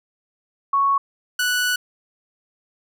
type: tone pair in turn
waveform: sine / sawtooth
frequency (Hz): 1108.7 / 1479.3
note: C#6 / F#6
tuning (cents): 0 / -1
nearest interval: perfect fourth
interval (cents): 499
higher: second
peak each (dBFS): -15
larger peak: neither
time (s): 0.73-0.98 / 1.39-1.76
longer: second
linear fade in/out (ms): 5
effects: none